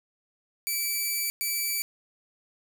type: tone bursts at uneven times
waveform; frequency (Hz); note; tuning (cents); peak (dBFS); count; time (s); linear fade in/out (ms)
5% pulse; 2313; D7; -27; -17; 2; 0.67-1.3 / 1.41-1.82; 0
effects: 9-bit